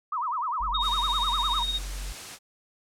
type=tone with vibrato; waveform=sine; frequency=1100 Hz; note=C#6; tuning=14 cents flat; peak=-26 dBFS; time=0.12-1.63 s; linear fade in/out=5 ms; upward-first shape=sine; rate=9.9 Hz; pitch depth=290 cents each way
type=tone; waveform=triangle; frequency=46.25 Hz; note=F#1; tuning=in tune; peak=-30 dBFS; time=0.6-2.13 s; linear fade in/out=10 ms
type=tone with tremolo; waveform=sine; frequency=3729 Hz; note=A#7; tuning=in tune; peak=-24 dBFS; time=0.74-1.79 s; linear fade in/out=10 ms; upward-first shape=sine; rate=17 Hz; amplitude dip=60%
type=noise; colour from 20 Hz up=white; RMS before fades=-39 dBFS; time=0.8-2.39 s; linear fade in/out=50 ms
effects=low-pass 9000 Hz 12 dB/octave